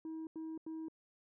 sine tone bursts, 320 Hz, D#4, 49 cents sharp, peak -38 dBFS, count 3, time 0.05-0.884 s, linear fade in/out 2 ms, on 220 ms, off 87 ms, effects tanh soft clip ceiling -40 dBFS

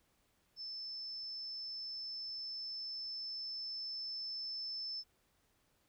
sine tone with level ramp, 5274 Hz, E8, in tune, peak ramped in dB -42 to -39 dBFS, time 0.56-5.04 s, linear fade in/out 50 ms, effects pink hiss -75 dBFS RMS until 5.88 s

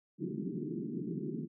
pink band-pass noise, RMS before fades -38 dBFS, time 0.18-1.48 s, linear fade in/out 50 ms, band 140 to 400 Hz, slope 96 dB/octave, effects none

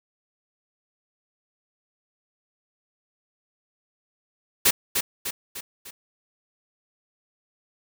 white noise with echo, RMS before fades -17 dBFS, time 4.65-4.71 s, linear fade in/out 10 ms, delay 300 ms, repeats 4, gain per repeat -6 dB, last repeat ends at 5.91 s, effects none

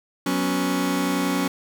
sawtooth chord, F# suspended fourth, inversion none, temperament just, 185 / 246.7 / 277.5 Hz, F#3 / B3 / C#4, 0 / -2 / +2 cents, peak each -22 / -24 / -19 dBFS, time 0.26-1.48 s, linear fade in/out 5 ms, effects 7-bit

